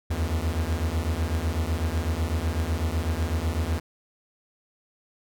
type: beating tone pair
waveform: 45% pulse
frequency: 76.8 / 84.8 Hz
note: D#2 / E2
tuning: -22 / +50 cents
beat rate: 8 Hz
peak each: -27 dBFS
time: 0.1-3.8 s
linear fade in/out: 10 ms
effects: none